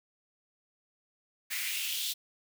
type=noise with high-pass filter sweep; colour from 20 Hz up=white; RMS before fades=-34 dBFS; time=1.5-2.14 s; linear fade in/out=20 ms; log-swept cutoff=1900 to 3700 Hz; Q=3.6; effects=none